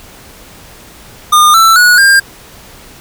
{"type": "tone with pitch steps", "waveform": "square", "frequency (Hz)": [1214, 1331.5, 1460.5, 1601.9], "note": ["D#6", "E6", "F#6", "G6"], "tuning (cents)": [-43, 17, -23, 37], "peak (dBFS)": -4, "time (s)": [1.32, 2.2], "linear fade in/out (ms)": 10, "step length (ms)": 220, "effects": ["pink hiss -36 dBFS RMS until 3 s"]}